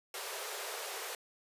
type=high-pass noise; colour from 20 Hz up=pink; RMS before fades=-41 dBFS; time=0.14-1.15 s; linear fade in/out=2 ms; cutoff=380 Hz; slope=96 dB/octave; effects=resampled to 32000 Hz